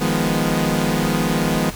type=chord; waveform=sawtooth; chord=F half-diminished seventh; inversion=third; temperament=equal; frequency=155.56 / 174.61 / 207.7 / 246.9 Hz; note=Eb3 / F3 / Ab3 / Cb4; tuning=0 / 0 / 0 / 0 cents; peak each=-19 dBFS; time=0-1.71 s; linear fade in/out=20 ms; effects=added 42 Hz sine -34 dBFS peak until 1.75 s + pink hiss -34 dBFS RMS until 1.75 s